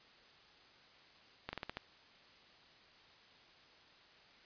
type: slowing click train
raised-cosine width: 0.3 ms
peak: -24 dBFS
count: 6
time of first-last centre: 1.49-1.771 s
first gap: 40 ms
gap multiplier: 1.17
effects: white hiss -62 dBFS RMS until 4.45 s + resampled to 11025 Hz